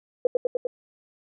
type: tone with echo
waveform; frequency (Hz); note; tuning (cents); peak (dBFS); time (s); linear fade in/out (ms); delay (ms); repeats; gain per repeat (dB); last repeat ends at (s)
sine; 496.2; B4; +8; -15; 0.25-0.27; 2; 100; 4; -2; 0.67
effects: none